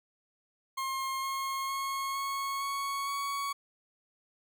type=tone with pitch steps; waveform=40% pulse; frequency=1069 / 1078.9 / 1088.9 / 1099.1 / 1109.3 / 1119.6 Hz; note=C6 / C#6 / C#6 / C#6 / C#6 / C#6; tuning=+37 / -47 / -31 / -15 / +1 / +17 cents; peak=-31 dBFS; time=0.77-3.53 s; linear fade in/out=10 ms; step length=460 ms; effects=none